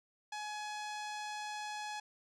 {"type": "tone with low-pass filter", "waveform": "sawtooth", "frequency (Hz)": 843, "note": "G#5", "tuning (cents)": 26, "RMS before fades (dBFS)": -42, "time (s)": [0.32, 2], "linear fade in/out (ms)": 5, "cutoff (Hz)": 6500, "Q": 1.2, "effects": []}